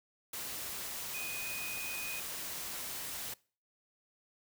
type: tone in noise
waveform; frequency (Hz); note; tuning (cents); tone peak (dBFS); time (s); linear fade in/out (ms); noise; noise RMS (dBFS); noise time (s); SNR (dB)
sine; 2489; D#7; 0; -40; 1.14-2.2; 5; white; -41; 0.33-3.34; -2
effects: noise-tail reverb RT60 0.4 s tail -23 dB re dry